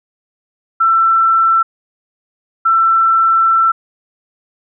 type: tone bursts at uneven times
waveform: sine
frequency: 1339 Hz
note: E6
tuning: 27 cents sharp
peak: -8 dBFS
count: 2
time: 0.8-1.63 / 2.65-3.72 s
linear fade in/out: 10 ms
effects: none